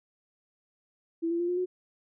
sine tone with pitch steps, 331.7 / 339.6 / 347.8 / 356.1 / 364.7 Hz, E4 / F4 / F4 / F4 / F#4, +11 / -48 / -7 / +34 / -25 cents, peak -26 dBFS, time 1.22-1.66 s, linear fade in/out 20 ms, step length 88 ms, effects none

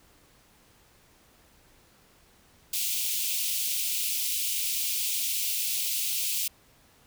white high-pass noise, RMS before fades -29 dBFS, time 2.73-6.48 s, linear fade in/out 5 ms, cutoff 2400 Hz, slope 48 dB/octave, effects pink hiss -60 dBFS RMS until 7.06 s

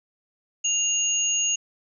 sine tone pair together, 2800 / 6660 Hz, F7 / G#8, +4 / +4 cents, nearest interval octave + minor third, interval 1500 cents, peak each -26 / -22 dBFS, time 0.64-1.56 s, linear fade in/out 10 ms, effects none

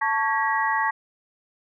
sine tone cluster, 883 / 1119 / 1641 / 1918 Hz, A5 / C#6 / G#6 / A#6, +6 / +16 / -21 / +49 cents, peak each -24 / -26 / -29 / -26 dBFS, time 0.01-0.91 s, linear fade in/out 10 ms, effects none

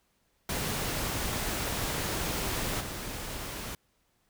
pink noise with level steps, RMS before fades -32 / -38 dBFS, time 0.49-3.75 s, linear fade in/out 2 ms, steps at 2.8 s, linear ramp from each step 10 ms, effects pink hiss -72 dBFS RMS until 4.29 s

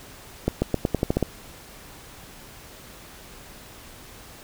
accelerating click train, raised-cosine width 2 ms, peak -7 dBFS, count 9, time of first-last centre 0.48-1.227 s, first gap 140 ms, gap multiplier 0.88, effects pink hiss -45 dBFS RMS until 4.43 s

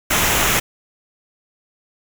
pink noise with comb filter, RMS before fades -17 dBFS, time 0.1-0.6 s, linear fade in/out 10 ms, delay 0.22 ms, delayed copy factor -0.5, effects none

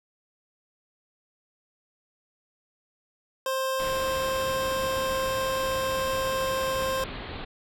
25% pulse tone, 527 Hz, C5, 12 cents sharp, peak -22 dBFS, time 3.46-7.04 s, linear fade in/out 2 ms
pink low-pass noise, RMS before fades -37 dBFS, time 3.79-7.45 s, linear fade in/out 10 ms, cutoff 4300 Hz, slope 96 dB/octave
effects none

